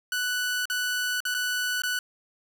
sawtooth tone with dropouts, 1485 Hz, F#6, 6 cents sharp, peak -22 dBFS, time 0.12-1.99 s, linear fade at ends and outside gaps 2 ms, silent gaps 0.655-0.699 / 1.204-1.252 / 1.343-1.347 / 1.82-1.835 s, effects none

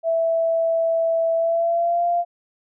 sine tone with pitch glide, 659.3 to 693.7 Hz, E5 to F5, 0 to -12 cents, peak -17 dBFS, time 0.03-2.25 s, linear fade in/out 50 ms, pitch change +88 cents, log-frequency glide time 1.35-2.05 s, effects none

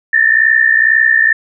sine tone pair together, 1760 / 1822.1 Hz, A6 / A#6, 0 / -40 cents, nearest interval minor second, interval 60 cents, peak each -10 dBFS, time 0.13-1.33 s, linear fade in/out 5 ms, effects none

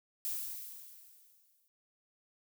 violet noise with exponential decay, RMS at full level -35 dBFS, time 0.25-1.68 s, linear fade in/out 0 ms, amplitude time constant 310 ms, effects none

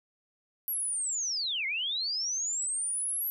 sine linear two-way sweep, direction down then up, 11820 to 2054 to 11820 Hz, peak -29 dBFS, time 0.68-3.3 s, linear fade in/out 0 ms, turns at 1.66 s, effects none

